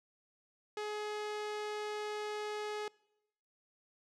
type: tone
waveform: sawtooth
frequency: 421.4 Hz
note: G#4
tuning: 25 cents sharp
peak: -33 dBFS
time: 0.77-2.88 s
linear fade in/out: 2 ms
effects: noise-tail reverb RT60 0.9 s tail -24 dB re dry + low-pass 6000 Hz 12 dB/octave